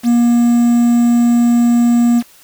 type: tone with quantisation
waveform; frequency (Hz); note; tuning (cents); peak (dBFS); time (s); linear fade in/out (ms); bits
triangle; 237.7; A#3; +34; -6; 0.03-2.23; 50; 5
effects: white hiss -45 dBFS RMS until 2.43 s